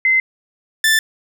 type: tone pair in turn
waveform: sine / sawtooth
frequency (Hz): 2063 / 1764.6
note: C7 / A6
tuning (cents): -25 / +5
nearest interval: minor third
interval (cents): 270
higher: first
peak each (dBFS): -11 / -8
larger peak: second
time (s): 0.05-0.2 / 0.84-0.99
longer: neither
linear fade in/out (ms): 2
effects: none